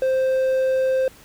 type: tone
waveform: triangle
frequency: 523.3 Hz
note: C5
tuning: in tune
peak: -15 dBFS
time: 0.02-1.08 s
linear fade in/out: 2 ms
effects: pink hiss -48 dBFS RMS until 1.24 s